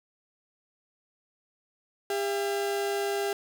35% pulse tone pair together, 401.4 / 675 Hz, G4 / E5, +41 / +41 cents, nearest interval major sixth, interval 900 cents, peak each -26 / -34 dBFS, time 2.1-3.33 s, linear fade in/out 2 ms, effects none

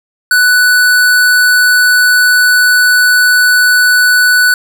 square tone, 1487 Hz, F#6, 8 cents sharp, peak -6 dBFS, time 0.31-4.54 s, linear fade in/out 2 ms, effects none

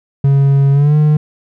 triangle tone with pitch glide, 138.59 to 151.13 Hz, C#3 to D3, 0 to +50 cents, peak -5 dBFS, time 0.24-1.17 s, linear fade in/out 5 ms, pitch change +150 cents, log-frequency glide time 0.72-0.95 s, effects none

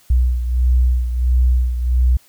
sine beating tone pair, 61.74 / 63.24 Hz, B1 / B1, 0 / +42 cents, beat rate 1.5 Hz, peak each -13 / -20 dBFS, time 0.1-2.17 s, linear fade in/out 5 ms, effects white hiss -52 dBFS RMS until 2.28 s

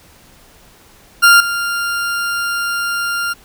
40% pulse tone with level steps, 1396.9 Hz, F6, in tune, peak -4 / -16 dBFS, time 1.22-3.34 s, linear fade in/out 20 ms, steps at 1.4 s, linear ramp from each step 5 ms, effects pink hiss -46 dBFS RMS until 3.44 s

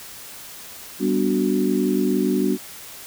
sine chord, G major seventh, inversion none, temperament equal, 196 / 246.9 / 293.7 / 370 Hz, G3 / B3 / D4 / F#4, 0 / 0 / 0 / 0 cents, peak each -23 dBFS, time 0.99-2.58 s, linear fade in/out 50 ms, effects white hiss -39 dBFS RMS until 3.06 s

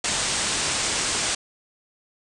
white low-pass noise, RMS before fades -25 dBFS, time 0.04-1.35 s, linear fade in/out 5 ms, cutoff 9100 Hz, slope 96 dB/octave, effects none

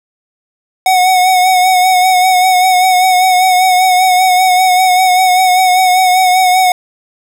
square tone with vibrato, 739 Hz, F#5, 2 cents flat, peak -7 dBFS, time 0.86-6.72 s, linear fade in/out 2 ms, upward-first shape sine, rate 5.1 Hz, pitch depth 34 cents each way, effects none

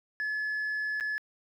sine tone with dropouts, 1714 Hz, A6, 46 cents flat, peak -27 dBFS, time 0.2-1.18 s, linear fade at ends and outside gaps 0 ms, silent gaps 1-1.008 s, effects tanh soft clip ceiling -28 dBFS + 11-bit

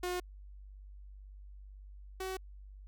sawtooth tone pair in turn, 359.5 / 377.2 Hz, F#4 / F#4, -50 / +33 cents, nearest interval minor second, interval 83 cents, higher second, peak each -30 / -33 dBFS, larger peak first, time 0.03-0.2 / 2.2-2.37 s, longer neither, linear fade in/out 5 ms, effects added 49 Hz sine -48 dBFS peak until 2.87 s

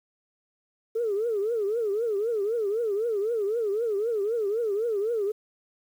sine tone with vibrato, 433.4 Hz, A4, 26 cents flat, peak -23 dBFS, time 0.95-5.32 s, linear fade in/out 10 ms, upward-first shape triangle, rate 3.9 Hz, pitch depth 200 cents each way, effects tanh soft clip ceiling -19 dBFS + 9-bit

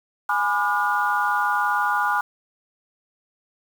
sine chord, G# diminished seventh, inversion none, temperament just, 830.6 / 996.7 / 1196.1 / 1435.3 Hz, G#5 / B5 / D6 / F6, 0 / +16 / +31 / +47 cents, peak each -24 / -25 / -25 / -23 dBFS, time 0.29-2.21 s, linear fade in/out 5 ms, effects tanh soft clip ceiling -8 dBFS + 7-bit

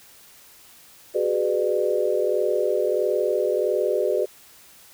sine chord, G# half-diminished seventh, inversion third, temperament just, 373.8 / 415.3 / 498.4 / 598 Hz, F#4 / G#4 / B4 / D5, +18 / 0 / +16 / +31 cents, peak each -25 dBFS, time 1.14-4.26 s, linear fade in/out 20 ms, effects white hiss -50 dBFS RMS until 4.93 s

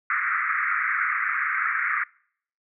pink band-pass noise, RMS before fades -25 dBFS, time 0.1-2.04 s, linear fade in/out 5 ms, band 1200 to 2200 Hz, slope 96 dB/octave, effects noise-tail reverb RT60 0.6 s tail -25 dB re dry

